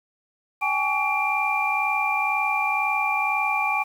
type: tone cluster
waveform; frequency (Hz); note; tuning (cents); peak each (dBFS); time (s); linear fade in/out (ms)
sine; 783 / 845 / 1136 / 2376; G5 / G#5 / C#6 / D7; -2 / +30 / +42 / +20; -28 / -26 / -28 / -24; 0.61-3.84; 20
effects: 8-bit